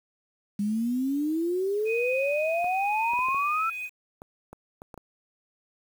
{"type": "exponential sweep", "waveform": "sine", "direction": "up", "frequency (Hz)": [200, 1357], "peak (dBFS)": -24, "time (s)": [0.59, 3.7], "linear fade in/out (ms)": 5}
{"type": "tone with tremolo", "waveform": "sine", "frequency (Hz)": 2498, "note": "D#7", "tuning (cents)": 6, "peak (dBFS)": -28, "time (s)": [1.85, 3.9], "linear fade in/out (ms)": 50, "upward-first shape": "triangle", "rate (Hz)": 0.95, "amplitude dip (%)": 40}
{"type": "clicks", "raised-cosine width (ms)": 1, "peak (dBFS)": -28, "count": 10, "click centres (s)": [2.644, 3.135, 3.19, 3.286, 3.346, 4.219, 4.53, 4.819, 4.942, 4.977]}
{"effects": ["8-bit"]}